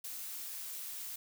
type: noise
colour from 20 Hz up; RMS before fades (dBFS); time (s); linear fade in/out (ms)
blue; -43; 0.04-1.16; 5
effects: none